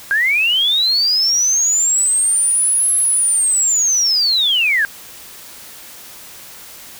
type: linear two-way sweep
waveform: sine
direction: up then down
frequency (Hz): 1568 to 10990 to 1568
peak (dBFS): -12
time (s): 0.11-4.85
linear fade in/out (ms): 0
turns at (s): 2.95
effects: white hiss -37 dBFS RMS until 6.99 s